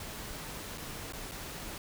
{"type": "noise with dropouts", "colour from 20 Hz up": "pink", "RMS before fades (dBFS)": -42, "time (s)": [0, 1.78], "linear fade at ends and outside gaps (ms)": 2, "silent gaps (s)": [[0.776, 0.78], [1.124, 1.133], [1.314, 1.318]], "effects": []}